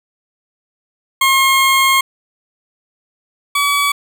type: tone pair in turn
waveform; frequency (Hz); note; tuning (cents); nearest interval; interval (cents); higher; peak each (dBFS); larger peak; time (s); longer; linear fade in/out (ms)
20% pulse; 1075 / 1140; C6 / C#6; +47 / +48; minor second; 101; second; -5 / -8; first; 1.21-2.01 / 3.55-3.92; first; 5
effects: none